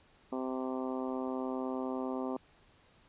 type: harmonic tone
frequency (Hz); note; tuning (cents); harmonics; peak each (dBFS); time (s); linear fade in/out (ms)
129.7; C3; -15; 2 / 3 / 4 / 5 / 6 / 7 / 8 / 9; -36 / -40 / -42 / -44 / -46 / -47 / -48 / -49; 0.32-2.37; 5
effects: pink hiss -64 dBFS RMS until 3.08 s + resampled to 8000 Hz